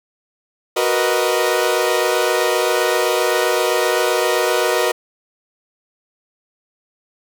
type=chord; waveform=sawtooth; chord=B major seventh; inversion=second; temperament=equal; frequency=370 / 466.2 / 493.9 / 622.3 Hz; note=F#4 / A#4 / B4 / D#5; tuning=0 / 0 / 0 / 0 cents; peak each=-17 dBFS; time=0.76-4.92 s; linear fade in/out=10 ms; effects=none